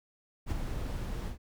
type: noise with ADSR envelope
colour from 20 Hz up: brown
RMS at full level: -30 dBFS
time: 0.46-1.38 s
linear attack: 52 ms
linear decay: 17 ms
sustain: -5 dB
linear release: 110 ms
effects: none